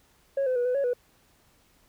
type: tone with pitch steps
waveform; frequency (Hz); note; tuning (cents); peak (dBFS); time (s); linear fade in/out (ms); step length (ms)
sine; 550 / 510 / 486.5 / 500 / 557 / 490.2; C#5 / C5 / B4 / B4 / C#5 / B4; -14 / -44 / -26 / +21 / +8 / -13; -21; 0.37-0.934; 5; 94
effects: tanh soft clip ceiling -21 dBFS + pink hiss -63 dBFS RMS until 1.88 s